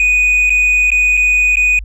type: tone with dropouts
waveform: sine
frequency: 2482 Hz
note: D#7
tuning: 5 cents flat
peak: -6 dBFS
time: 0-1.79 s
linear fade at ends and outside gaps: 2 ms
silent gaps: 0.496-0.503 / 0.904-0.917 / 1.17-1.174 / 1.557-1.569 s
effects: tanh soft clip ceiling -8 dBFS + added 50 Hz sine -24 dBFS peak until 1.84 s